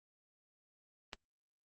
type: click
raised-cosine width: 0.2 ms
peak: -24 dBFS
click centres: 1.132 s
effects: Opus 24 kbps